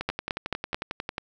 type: two click trains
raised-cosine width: 0.3 ms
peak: -14 / -10 dBFS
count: 14 / 4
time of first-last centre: 0.01-1.181 / 0.09-0.745 s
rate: 11.1 / 4.58 Hz
effects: none